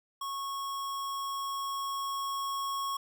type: tone with level ramp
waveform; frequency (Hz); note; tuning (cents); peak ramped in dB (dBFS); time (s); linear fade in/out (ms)
square; 1100; C#6; -14; -35 to -32; 0.21-2.97; 5
effects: none